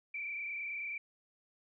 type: tone with frequency modulation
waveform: sine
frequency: 2329 Hz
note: D7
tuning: 15 cents flat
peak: -37 dBFS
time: 0.14-0.98 s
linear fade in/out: 5 ms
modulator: 29.2 Hz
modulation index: 2.2
effects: none